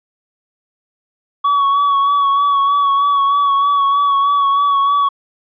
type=tone with vibrato; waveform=triangle; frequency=1126 Hz; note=C#6; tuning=27 cents sharp; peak=-9 dBFS; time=1.44-5.09 s; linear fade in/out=10 ms; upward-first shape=sine; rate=3.2 Hz; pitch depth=29 cents each way; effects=resampled to 11025 Hz